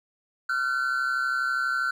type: tone pair together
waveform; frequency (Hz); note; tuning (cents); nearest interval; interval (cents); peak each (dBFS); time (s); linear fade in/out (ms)
triangle; 1378 / 1510.3; F6 / F#6; -24 / +35; major second; 159; -24; 0.49-1.91; 5
effects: tanh soft clip ceiling -17 dBFS